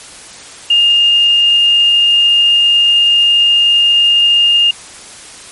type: tone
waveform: sine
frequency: 2825 Hz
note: F7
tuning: 19 cents sharp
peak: -6 dBFS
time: 0.7-4.71 s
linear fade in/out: 5 ms
effects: white hiss -33 dBFS RMS until 5.51 s + MP3 48 kbps